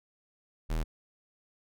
square tone, 40 Hz, D#1, 49 cents sharp, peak -29 dBFS, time 0.69-0.84 s, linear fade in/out 20 ms, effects none

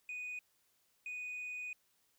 sine tone bursts at uneven times, 2481 Hz, D#7, 6 cents flat, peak -38 dBFS, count 2, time 0.09-0.39 / 1.06-1.73 s, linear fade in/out 2 ms, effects tanh soft clip ceiling -39 dBFS + white hiss -75 dBFS RMS until 2.18 s

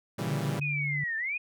sawtooth chord, A# diminished seventh, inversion none, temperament equal, 116.54 / 138.59 / 164.81 / 196 Hz, A#2 / C#3 / E3 / G3, 0 / 0 / 0 / 0 cents, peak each -32 dBFS, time 0.18-0.6 s, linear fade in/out 10 ms
sine tone, 145.5 Hz, D3, 16 cents flat, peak -31 dBFS, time 0.27-1.04 s, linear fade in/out 5 ms
sine linear two-way sweep, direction down then up, 2531 to 1760 to 2531 Hz, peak -29 dBFS, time 0.61-1.38 s, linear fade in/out 10 ms, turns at 1.17 s
effects none

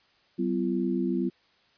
sine tone cluster, 190.6 / 252.5 / 340.7 Hz, G3 / B3 / F4, -48 / +39 / -43 cents, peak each -29 dBFS, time 0.38-1.3 s, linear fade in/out 20 ms, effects white hiss -64 dBFS RMS until 1.77 s + resampled to 11025 Hz

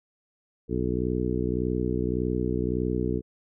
harmonic tone, 61.74 Hz, B1, in tune, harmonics 1 / 2 / 3 / 4 / 5 / 6 / 7, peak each -32 / -32 / -32 / -32 / -32 / -32 / -32 dBFS, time 0.68-3.22 s, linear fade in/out 50 ms, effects none

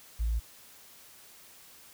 sine tone, 56 Hz, A1, 31 cents sharp, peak -25 dBFS, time 0.19-0.4 s, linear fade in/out 20 ms, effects tanh soft clip ceiling -23 dBFS + white hiss -54 dBFS RMS until 1.93 s

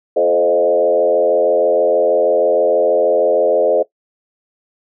sine tone with frequency modulation, 523.3 Hz, C5, in tune, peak -10 dBFS, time 0.16-3.83 s, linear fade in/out 10 ms, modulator 86.3 Hz, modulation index 1.4, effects noise-tail reverb RT60 0.1 s tail -18 dB re dry

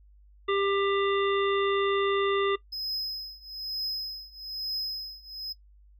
harmonic tone, 396.4 Hz, G4, 19 cents sharp, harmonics 1 / 3 / 5 / 7 / 9, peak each -25 / -29 / -35 / -38 / -37 dBFS, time 0.48-2.56 s, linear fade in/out 10 ms
triangle tone with tremolo, 5090 Hz, D#8, 39 cents sharp, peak -26 dBFS, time 2.72-5.53 s, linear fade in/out 10 ms, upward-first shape triangle, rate 1.1 Hz, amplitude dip 95%
effects noise-tail reverb RT60 0.1 s tail -19 dB re dry + added 50 Hz sine -53 dBFS peak until 5.99 s

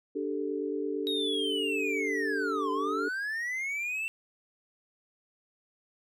sine chord, D suspended fourth, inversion none, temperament just, 293.7 / 391.6 / 440.5 Hz, D4 / G4 / A4, 0 / -2 / +2 cents, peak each -34 dBFS, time 0.15-3.09 s, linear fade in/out 10 ms
triangle linear two-way sweep, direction down then up, 3808 to 1006 to 2695 Hz, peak -29 dBFS, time 1.07-4.08 s, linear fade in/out 0 ms, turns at 2.71 s
effects none

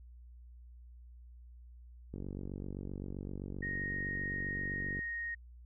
click train, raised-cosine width 3 ms, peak -29 dBFS, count 137, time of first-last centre 2.14-4.991 s, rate 47.7 Hz
sine tone, 1864.7 Hz, A#6, in tune, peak -36 dBFS, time 3.62-5.35 s, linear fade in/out 10 ms
effects added 60 Hz sine -51 dBFS peak until 5.65 s

